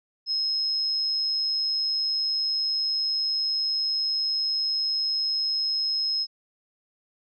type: tone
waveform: sine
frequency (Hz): 5150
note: E8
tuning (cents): -41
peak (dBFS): -23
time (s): 0.26-6.27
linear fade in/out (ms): 50
effects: none